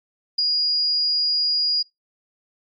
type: tone with ADSR envelope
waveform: sine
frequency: 4872 Hz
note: D#8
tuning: 37 cents flat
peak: -15 dBFS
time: 0.38-1.83 s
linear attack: 10 ms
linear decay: 6 ms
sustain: -3 dB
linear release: 15 ms
effects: noise-tail reverb RT60 0.2 s tail -24 dB re dry + AAC 32 kbps